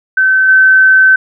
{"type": "tone with level steps", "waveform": "sine", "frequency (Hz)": 1534, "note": "G6", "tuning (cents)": -38, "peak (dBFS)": [-6, -3], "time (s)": [0.17, 1.16], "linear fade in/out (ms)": 5, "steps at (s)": 0.48, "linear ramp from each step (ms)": 10, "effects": []}